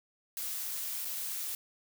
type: noise with dropouts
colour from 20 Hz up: blue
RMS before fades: -37 dBFS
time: 0.37-1.55 s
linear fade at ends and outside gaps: 1 ms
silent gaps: 1.048-1.052 s
effects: none